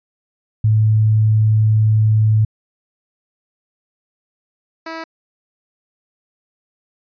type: tone pair in turn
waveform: sine / 10% pulse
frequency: 108.6 / 325.4 Hz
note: A2 / E4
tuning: -22 / -22 cents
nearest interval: octave + perfect fifth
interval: 1900 cents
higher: second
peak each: -10 / -18 dBFS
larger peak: first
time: 0.64-2.45 / 4.86-5.04 s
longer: first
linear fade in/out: 5 ms
effects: resampled to 11025 Hz